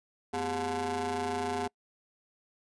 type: ring-modulated tone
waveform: 25% pulse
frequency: 157 Hz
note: D#3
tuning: 16 cents sharp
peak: -24 dBFS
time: 0.33-1.68 s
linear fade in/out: 10 ms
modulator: 563 Hz
effects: noise-tail reverb RT60 0.1 s tail -26 dB re dry + resampled to 24000 Hz